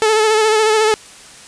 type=tone with vibrato; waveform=sawtooth; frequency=434.2 Hz; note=A4; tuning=23 cents flat; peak=-7 dBFS; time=0.02-0.94 s; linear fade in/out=0 ms; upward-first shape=sine; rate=14 Hz; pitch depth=38 cents each way; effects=white hiss -39 dBFS RMS until 1.47 s + resampled to 22050 Hz